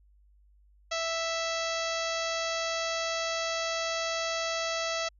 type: harmonic tone with a mistuned harmonic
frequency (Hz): 659.3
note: E5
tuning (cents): 0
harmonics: 1 / 2 / 3 / 4 / 5 / 6 / 7 / 8 / 9 / 10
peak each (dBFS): -33 / -36 / -38 / -39 / -40 / -41 / -41 / -42 / -43 / -43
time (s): 0.91-5.09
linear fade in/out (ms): 10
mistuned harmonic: 7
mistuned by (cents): -32
effects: added 50 Hz sine -58 dBFS peak until 5.19 s